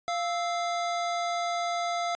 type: tone pair together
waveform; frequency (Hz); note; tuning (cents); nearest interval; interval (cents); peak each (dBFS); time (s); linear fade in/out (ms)
square; 695 / 1312; F5 / E6; -9 / -9; major seventh; 1100; -29 / -35; 0.08-2.15; 0
effects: resampled to 16000 Hz